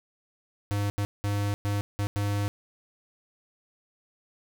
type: tone bursts at uneven times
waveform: square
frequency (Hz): 101.9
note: G#2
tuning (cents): -32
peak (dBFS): -26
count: 6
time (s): 0.71-0.9 / 0.98-1.05 / 1.24-1.54 / 1.65-1.81 / 1.99-2.07 / 2.16-2.48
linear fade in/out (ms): 0
effects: none